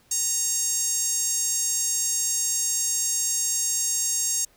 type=tone with high-pass filter; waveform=sawtooth; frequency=928 Hz; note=A#5; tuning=8 cents flat; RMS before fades=-25 dBFS; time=0.11-4.45 s; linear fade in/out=5 ms; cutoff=6900 Hz; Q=6; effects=pink hiss -60 dBFS RMS until 4.56 s